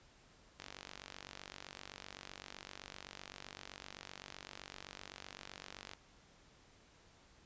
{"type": "click train", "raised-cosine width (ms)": 0.2, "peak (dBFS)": -29, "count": 256, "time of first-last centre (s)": [0.6, 5.935], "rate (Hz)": 47.8, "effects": ["pink hiss -65 dBFS RMS until 7.45 s", "resampled to 16000 Hz"]}